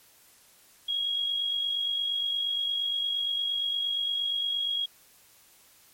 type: tone with amplitude modulation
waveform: sine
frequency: 3297 Hz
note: G#7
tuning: 13 cents flat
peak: -24 dBFS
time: 0.88-4.86 s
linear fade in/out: 10 ms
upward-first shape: sine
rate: 48.6 Hz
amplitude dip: 45%
effects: white hiss -58 dBFS RMS until 5.93 s + MP3 64 kbps